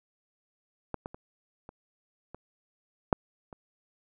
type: clicks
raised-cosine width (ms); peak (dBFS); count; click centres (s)
1; -18 / -22 / -29 / -30 / -28 / -7 / -30; 7; 0.943 / 1.059 / 1.145 / 1.691 / 2.346 / 3.128 / 3.528
effects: none